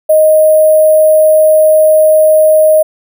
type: tone with sample-and-hold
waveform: sine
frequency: 622.3 Hz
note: D#5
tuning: in tune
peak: -3 dBFS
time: 0.09-2.83 s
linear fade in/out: 10 ms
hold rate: 11025 Hz
effects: none